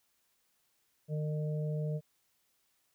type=harmonic tone; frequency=152.2 Hz; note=D#3; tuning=38 cents flat; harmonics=1 / 3 / 4; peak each=-32 / -42 / -44 dBFS; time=1.08-2.01 s; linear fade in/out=50 ms; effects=white hiss -75 dBFS RMS until 2.94 s